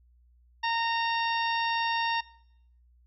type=harmonic tone; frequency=922 Hz; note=A#5; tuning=19 cents flat; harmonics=1 / 2 / 3 / 4 / 5 / 6; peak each=-28 / -32 / -35 / -37 / -43 / -40 dBFS; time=0.63-2.21 s; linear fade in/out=10 ms; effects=noise-tail reverb RT60 0.7 s tail -21 dB re dry + added 60 Hz sine -58 dBFS peak until 3.06 s